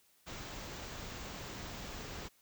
pink band-stop noise, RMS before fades -45 dBFS, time 0.26-2.29 s, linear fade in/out 20 ms, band 7700 to 15000 Hz, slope 96 dB/octave, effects white hiss -69 dBFS RMS until 2.41 s

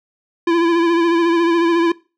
square tone with vibrato, 337.7 Hz, E4, 42 cents sharp, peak -13 dBFS, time 0.47-1.92 s, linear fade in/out 5 ms, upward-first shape sine, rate 14 Hz, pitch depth 41 cents each way, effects noise-tail reverb RT60 0.3 s tail -21 dB re dry + low-pass 3000 Hz 12 dB/octave

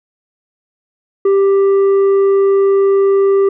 sine tone with tanh clipping, 393.2 Hz, G4, 5 cents sharp, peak -9 dBFS, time 1.25-3.49 s, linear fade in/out 5 ms, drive 5 dB, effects none

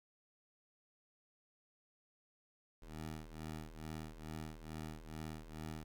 15% pulse ring-modulated tone, 78.5 Hz, D#2, 16 cents sharp, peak -36 dBFS, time 2.82-5.84 s, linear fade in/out 5 ms, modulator 38.1 Hz, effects none

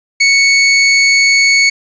sawtooth tone, 2217 Hz, C#7, in tune, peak -3 dBFS, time 0.2-1.7 s, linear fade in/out 10 ms, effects resampled to 16000 Hz + 7-bit

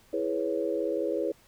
sine chord, C# minor seventh, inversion first, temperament equal, 329.6 / 415.3 / 493.9 / 554.4 Hz, E4 / G#4 / B4 / C#5, 0 / 0 / 0 / 0 cents, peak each -32 dBFS, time 0.13-1.32 s, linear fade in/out 5 ms, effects pink hiss -60 dBFS RMS until 1.47 s

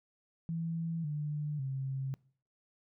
sine tone with pitch steps, 165.3 / 148.98 / 134.27 Hz, E3 / D3 / C3, +5 / +25 / +45 cents, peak -33 dBFS, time 0.49-2.14 s, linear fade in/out 0 ms, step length 550 ms, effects noise-tail reverb RT60 0.5 s tail -23 dB re dry

